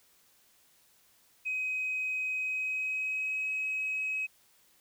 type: tone with pitch glide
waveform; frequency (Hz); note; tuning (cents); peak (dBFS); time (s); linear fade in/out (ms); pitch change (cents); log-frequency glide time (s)
sine; 2524 to 2549; D#7 to D#7; +24 to +41; -29; 1.45-4.27; 20; +17; 2.36-3.44
effects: tanh soft clip ceiling -26 dBFS + white hiss -65 dBFS RMS until 4.8 s